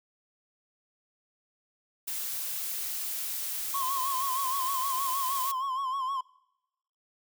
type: noise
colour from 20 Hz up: blue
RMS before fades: -34 dBFS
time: 2.07-5.52 s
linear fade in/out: 10 ms
type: tone with vibrato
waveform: triangle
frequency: 1065 Hz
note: C6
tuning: 30 cents sharp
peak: -27 dBFS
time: 3.74-6.21 s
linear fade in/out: 5 ms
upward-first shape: sine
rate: 6.4 Hz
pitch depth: 81 cents each way
effects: noise-tail reverb RT60 0.9 s tail -23 dB re dry